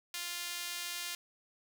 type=tone with high-pass filter; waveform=sawtooth; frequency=349.2 Hz; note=F4; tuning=in tune; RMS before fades=-40 dBFS; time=0.14-1.15 s; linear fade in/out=2 ms; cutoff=2700 Hz; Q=0.77; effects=none